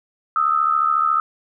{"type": "tone pair together", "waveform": "sine", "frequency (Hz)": [1244.5, 1318.5], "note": ["D#6", "E6"], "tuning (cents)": [0, 0], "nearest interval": "minor second", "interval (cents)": 100, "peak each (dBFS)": [-18, -18], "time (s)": [0.36, 1.2], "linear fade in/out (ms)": 2, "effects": []}